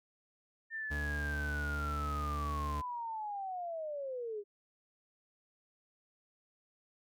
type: linear sweep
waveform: sine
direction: down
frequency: 1804 to 398 Hz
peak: -37 dBFS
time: 0.7-4.44 s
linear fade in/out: 50 ms
type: tone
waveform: 40% pulse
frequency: 73.42 Hz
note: D2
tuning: in tune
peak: -35 dBFS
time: 0.9-2.82 s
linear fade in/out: 20 ms
effects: none